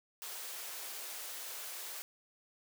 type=high-pass noise; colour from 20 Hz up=white; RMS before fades=-44 dBFS; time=0.22-2.02 s; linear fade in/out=0 ms; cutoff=390 Hz; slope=24 dB/octave; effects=none